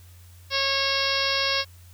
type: harmonic tone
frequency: 547 Hz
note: C#5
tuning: 23 cents flat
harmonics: 1 / 2 / 3 / 4 / 5 / 6 / 7 / 8 / 9 / 10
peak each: -31 / -31 / -31 / -31 / -31 / -31 / -31 / -31 / -31 / -31 dBFS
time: 0.5-1.65 s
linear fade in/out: 50 ms
effects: added 88 Hz sine -46 dBFS peak until 1.93 s + white hiss -56 dBFS RMS until 1.93 s